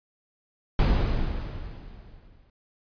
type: noise with exponential decay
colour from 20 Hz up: brown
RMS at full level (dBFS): -17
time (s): 0.79-2.5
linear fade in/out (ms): 2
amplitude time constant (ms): 370
effects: resampled to 11025 Hz